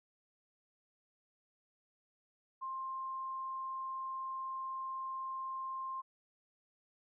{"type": "tone", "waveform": "sine", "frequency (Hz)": 1056, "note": "C6", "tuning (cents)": 16, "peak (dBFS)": -38, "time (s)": [2.61, 6.02], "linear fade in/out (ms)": 20, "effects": []}